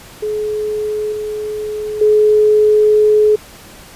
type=tone with level steps; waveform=sine; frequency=424.7 Hz; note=G#4; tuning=39 cents sharp; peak=-16 / -19 / -7 dBFS; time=0.22-3.36 s; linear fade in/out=10 ms; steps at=1.12 / 2.01 s; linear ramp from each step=5 ms; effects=pink hiss -38 dBFS RMS until 3.95 s + resampled to 32000 Hz